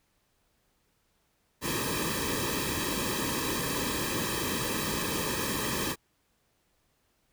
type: noise with comb filter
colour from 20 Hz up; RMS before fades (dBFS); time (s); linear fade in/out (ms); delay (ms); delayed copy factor
pink; -31; 1.61-5.96; 50; 1.4; -1
effects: pink hiss -72 dBFS RMS until 7.32 s